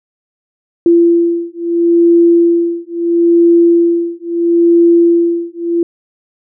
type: beating tone pair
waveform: sine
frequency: 340 / 340.75 Hz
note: F4 / F4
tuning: -46 / -43 cents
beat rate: 0.75 Hz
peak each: -10 dBFS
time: 0.86-5.83 s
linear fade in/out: 2 ms
effects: none